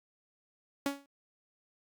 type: tone with exponential decay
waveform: sawtooth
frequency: 280 Hz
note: C#4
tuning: 18 cents sharp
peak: -23 dBFS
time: 0.86-1.06 s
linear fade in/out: 2 ms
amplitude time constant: 43 ms
effects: Opus 48 kbps